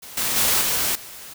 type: noise with level steps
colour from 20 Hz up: white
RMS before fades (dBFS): -39 / -23 / -19 / -22 / -39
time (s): 0.02-1.34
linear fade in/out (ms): 10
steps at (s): 0.17 / 0.36 / 0.61 / 0.95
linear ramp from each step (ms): 5
effects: none